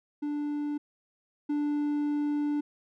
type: tone pair in turn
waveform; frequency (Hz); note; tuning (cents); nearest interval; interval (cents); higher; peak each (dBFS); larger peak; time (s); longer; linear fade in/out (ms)
triangle; 293.7 / 293.7; D4 / D4; 0 / 0; unison; 0; neither; -27 / -24; second; 0.22-0.78 / 1.49-2.61; second; 10
effects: none